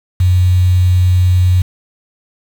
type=tone with quantisation; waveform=sine; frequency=91 Hz; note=F#2; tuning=28 cents flat; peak=-7 dBFS; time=0.2-1.62 s; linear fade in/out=5 ms; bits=5; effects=none